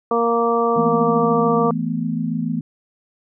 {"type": "harmonic tone", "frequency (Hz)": 233.1, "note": "A#3", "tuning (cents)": 0, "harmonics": [1, 2, 3, 4, 5], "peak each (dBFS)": [-24, -18, -23, -26, -21], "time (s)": [0.11, 1.71], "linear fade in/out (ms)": 2}
{"type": "chord", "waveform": "sine", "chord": "E suspended fourth", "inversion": "none", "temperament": "equal", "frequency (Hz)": [164.81, 220, 246.9], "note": ["E3", "A3", "B3"], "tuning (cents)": [0, 0, 0], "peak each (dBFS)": -24, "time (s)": [0.76, 2.61], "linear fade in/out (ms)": 5}
{"effects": []}